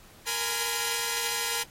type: tone cluster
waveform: 5% pulse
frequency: 466 / 832 / 1012 Hz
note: A#4 / G#5 / B5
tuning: -1 / +3 / +42 cents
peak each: -20 dBFS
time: 0.26-1.64 s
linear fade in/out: 20 ms
effects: pink hiss -54 dBFS RMS until 1.7 s + AAC 48 kbps